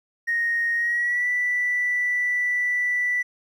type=tone with pitch glide; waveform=triangle; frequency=1864.7 to 1971 Hz; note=A#6 to B6; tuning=0 to -4 cents; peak=-17 dBFS; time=0.27-3.23 s; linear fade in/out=20 ms; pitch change=+96 cents; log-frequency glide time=0.75-1.28 s; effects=tanh soft clip ceiling -18 dBFS